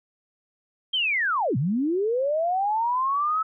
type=linear two-way sweep; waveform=sine; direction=down then up; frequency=3223 to 116.54 to 1307 Hz; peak=-21 dBFS; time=0.93-3.43 s; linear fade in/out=10 ms; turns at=1.57 s; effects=none